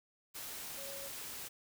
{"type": "tone in noise", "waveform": "sine", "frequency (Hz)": 553, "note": "C#5", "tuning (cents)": -4, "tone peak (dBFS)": -48, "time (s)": [0.77, 1.09], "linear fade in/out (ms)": 20, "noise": "white", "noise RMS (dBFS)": -45, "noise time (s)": [0.34, 1.49], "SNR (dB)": -6, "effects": []}